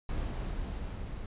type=noise with level ramp; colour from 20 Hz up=brown; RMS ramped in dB=-33 to -40 dBFS; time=0.09-1.26 s; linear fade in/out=2 ms; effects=resampled to 8000 Hz